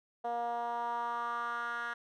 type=tone with band-pass filter sweep; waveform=10% pulse; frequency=236.7 Hz; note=A#3; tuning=27 cents sharp; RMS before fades=-36 dBFS; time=0.24-1.94 s; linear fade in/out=10 ms; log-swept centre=660 to 1600 Hz; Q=3.6; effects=none